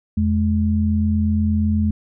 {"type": "tone pair together", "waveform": "sine", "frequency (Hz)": [84.33, 212.5], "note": ["E2", "G#3"], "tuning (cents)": [40, 40], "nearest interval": "octave + major third", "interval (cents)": 1600, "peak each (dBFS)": -18, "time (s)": [0.17, 1.91], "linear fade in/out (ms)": 5, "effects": []}